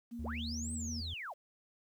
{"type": "tone with vibrato", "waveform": "sine", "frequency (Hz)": 233.1, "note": "A#3", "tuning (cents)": 0, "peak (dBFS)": -40, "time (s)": [0.11, 1.02], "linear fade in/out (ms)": 20, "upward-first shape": "sine", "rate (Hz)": 5.2, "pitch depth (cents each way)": 20}
{"type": "tone with pitch glide", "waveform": "triangle", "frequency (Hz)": [75, 82.74], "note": ["D2", "E2"], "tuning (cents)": [37, 7], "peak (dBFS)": -37, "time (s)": [0.19, 1.14], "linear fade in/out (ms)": 5, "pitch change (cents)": 170, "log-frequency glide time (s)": [0.33, 0.87]}
{"type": "linear two-way sweep", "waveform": "sine", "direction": "up then down", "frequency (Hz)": [112.7, 8372, 473.6], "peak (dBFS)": -40, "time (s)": [0.23, 1.34], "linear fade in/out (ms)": 20, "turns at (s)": 0.72}
{"effects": ["tanh soft clip ceiling -29 dBFS", "11-bit"]}